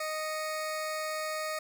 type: tone pair together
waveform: 20% pulse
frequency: 622 / 2215 Hz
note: D#5 / C#7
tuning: -1 / -2 cents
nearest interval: octave + minor seventh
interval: 2199 cents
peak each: -28 / -38 dBFS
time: 0-1.59 s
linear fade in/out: 5 ms
effects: none